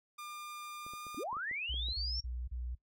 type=tone with pitch glide; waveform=sawtooth; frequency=1201 to 1210.1 Hz; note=D6 to D#6; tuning=+38 to -49 cents; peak=-40 dBFS; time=0.18-1.24 s; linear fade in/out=10 ms; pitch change=+13 cents; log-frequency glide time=0.84-0.98 s
type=clicks; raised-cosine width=2 ms; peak=-40 dBFS; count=9; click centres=0.865 / 0.936 / 1.067 / 1.146 / 1.329 / 1.368 / 1.513 / 1.742 / 1.886 s
type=linear sweep; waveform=sine; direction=up; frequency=220.1 to 5588 Hz; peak=-36 dBFS; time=1.17-2.21 s; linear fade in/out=10 ms
type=tone bursts; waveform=sine; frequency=61 Hz; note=B1; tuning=21 cents flat; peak=-37 dBFS; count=4; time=1.69-2.752 s; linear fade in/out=10 ms; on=240 ms; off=34 ms
effects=noise-tail reverb RT60 0.1 s tail -17 dB re dry